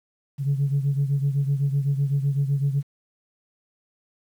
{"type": "beating tone pair", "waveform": "sine", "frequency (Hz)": [138.6, 146.5], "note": ["C#3", "D3"], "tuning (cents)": [0, -4], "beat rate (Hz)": 7.9, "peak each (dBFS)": [-20, -25], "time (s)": [0.38, 2.83], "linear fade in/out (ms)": 50, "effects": ["tanh soft clip ceiling -15 dBFS", "9-bit"]}